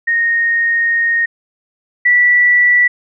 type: tone pair in turn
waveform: sine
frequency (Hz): 1857 / 1958.4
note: A#6 / B6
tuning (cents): -7 / -15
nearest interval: minor second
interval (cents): 92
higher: second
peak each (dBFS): -11 / -7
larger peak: second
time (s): 0.07-1.26 / 2.05-2.88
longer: first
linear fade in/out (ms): 10
effects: none